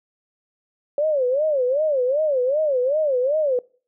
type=tone with vibrato; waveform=sine; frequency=557 Hz; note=C#5; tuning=8 cents sharp; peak=-17 dBFS; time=0.98-3.59 s; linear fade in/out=2 ms; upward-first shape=sine; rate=2.6 Hz; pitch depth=210 cents each way; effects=noise-tail reverb RT60 0.4 s tail -23 dB re dry